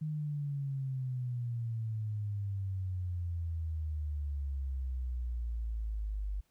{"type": "exponential sweep", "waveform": "sine", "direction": "down", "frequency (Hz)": [155.56, 49], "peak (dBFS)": -33, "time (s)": [0.01, 6.41], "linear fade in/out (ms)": 10, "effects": ["pink hiss -75 dBFS RMS until 6.5 s"]}